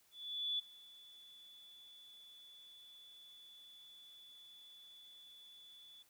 sine tone with ADSR envelope, 3452 Hz, A7, 34 cents flat, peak -34 dBFS, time 0.11-6.03 s, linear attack 480 ms, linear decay 12 ms, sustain -22 dB, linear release 11 ms, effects white hiss -71 dBFS RMS until 6.09 s

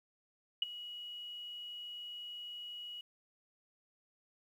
sine tone with ADSR envelope, 2913 Hz, F#7, 28 cents flat, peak -26 dBFS, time 0.62-3.01 s, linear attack 4 ms, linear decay 16 ms, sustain -17 dB, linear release 4 ms, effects 11-bit

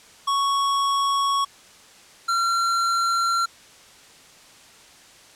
square tone pair in turn, 1111 / 1367.5 Hz, C#6 / F6, +4 / -37 cents, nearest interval major third, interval 359 cents, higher second, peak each -20 dBFS, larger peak neither, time 0.27-1.45 / 2.28-3.46 s, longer neither, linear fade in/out 10 ms, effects white hiss -49 dBFS RMS until 5.35 s + low-pass 8000 Hz 12 dB/octave

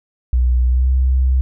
sine tone with pitch glide, 61.74 to 64.62 Hz, B1 to C2, 0 to -21 cents, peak -11 dBFS, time 0.33-1.41 s, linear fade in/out 0 ms, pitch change +79 cents, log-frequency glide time 0.67-0.89 s, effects none

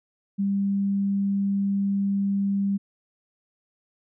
sine tone, 198.3 Hz, G3, 20 cents sharp, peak -21 dBFS, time 0.38-2.78 s, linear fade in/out 20 ms, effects none

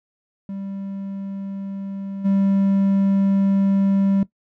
triangle tone with level steps, 196 Hz, G3, in tune, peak -25 / -13 dBFS, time 0.49-4.23 s, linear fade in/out 2 ms, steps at 2.24 s, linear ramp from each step 20 ms, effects noise-tail reverb RT60 0.1 s tail -17 dB re dry

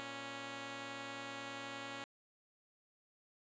5% pulse tone pair together, 117 / 276.6 Hz, A#2 / C#4, +7 / -4 cents, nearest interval octave + minor third, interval 1489 cents, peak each -40 / -33 dBFS, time 0-2.04 s, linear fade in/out 0 ms, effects resampled to 16000 Hz

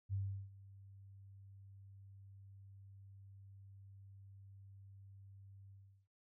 sine tone with ADSR envelope, 98 Hz, G2, in tune, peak -35 dBFS, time 0.09-6.08 s, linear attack 43 ms, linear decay 360 ms, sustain -20 dB, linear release 370 ms, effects none

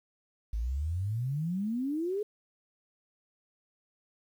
sine exponential sweep, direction up, 51.9 to 430 Hz, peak -29 dBFS, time 0.53-2.23 s, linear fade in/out 5 ms, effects 10-bit

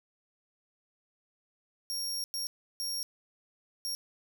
sawtooth tone bursts at uneven times, 5570 Hz, F8, 5 cents flat, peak -30 dBFS, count 4, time 1.9-2.24 / 2.34-2.47 / 2.8-3.03 / 3.85-3.95 s, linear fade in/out 0 ms, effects none

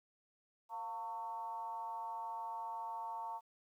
sine tone with frequency modulation, 907 Hz, A#5, 48 cents flat, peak -40 dBFS, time 0.69-3.41 s, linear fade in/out 50 ms, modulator 206 Hz, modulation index 0.67, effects 12-bit

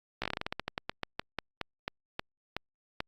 slowing click train, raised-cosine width 0.3 ms, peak -16 dBFS, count 22, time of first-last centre 0.22-3.004 s, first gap 16 ms, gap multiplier 1.18, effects Opus 48 kbps

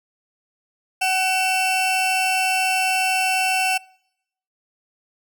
40% pulse tone pair together, 752.6 / 2682 Hz, F#5 / E7, +29 / +29 cents, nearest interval octave + minor seventh, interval 2200 cents, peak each -20 dBFS, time 1.01-3.78 s, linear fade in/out 10 ms, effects noise-tail reverb RT60 0.8 s tail -26 dB re dry

